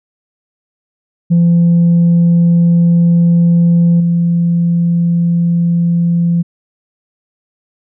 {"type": "tone with level steps", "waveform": "sine", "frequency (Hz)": 170.8, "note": "F3", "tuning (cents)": -38, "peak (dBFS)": [-4, -8], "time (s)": [1.3, 6.43], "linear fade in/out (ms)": 20, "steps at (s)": 4, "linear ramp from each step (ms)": 5, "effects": ["tanh soft clip ceiling -4 dBFS"]}